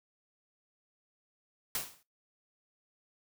white noise with exponential decay, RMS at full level -31 dBFS, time 1.75-2.03 s, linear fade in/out 2 ms, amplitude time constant 59 ms, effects noise-tail reverb RT60 0.2 s tail -19 dB re dry

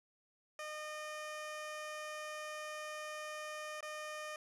15% pulse tone with dropouts, 610 Hz, D#5, 34 cents flat, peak -36 dBFS, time 0.59-4.36 s, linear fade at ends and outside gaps 2 ms, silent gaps 3.807-3.827 s, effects low-pass 11000 Hz 12 dB/octave

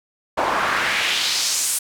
pink noise with band-pass filter sweep, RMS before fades -21 dBFS, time 0.37-1.79 s, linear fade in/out 10 ms, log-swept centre 760 to 10000 Hz, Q 1.7, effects none

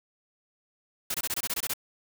white noise bursts, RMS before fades -30 dBFS, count 10, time 1.1-1.737 s, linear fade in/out 5 ms, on 43 ms, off 23 ms, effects none

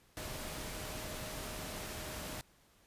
sine tone in noise, 620 Hz, D#5, 6 cents flat, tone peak -51 dBFS, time 0.17-2.41 s, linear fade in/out 0 ms, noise pink, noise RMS -43 dBFS, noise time 0.17-2.41 s, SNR -11 dB, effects pink hiss -67 dBFS RMS until 2.86 s + resampled to 32000 Hz

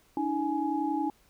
sine tone cluster, 289.3 / 320.2 / 838 Hz, D4 / D#4 / G#5, -26 / +50 / +15 cents, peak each -31 dBFS, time 0.17-1.1 s, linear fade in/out 2 ms, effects pink hiss -64 dBFS RMS until 1.29 s

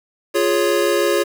square chord, Db major, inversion first, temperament equal, 349.2 / 415.3 / 554.4 Hz, F4 / Ab4 / Db5, 0 / 0 / 0 cents, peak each -20 dBFS, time 0.34-1.24 s, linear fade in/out 20 ms, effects 7-bit

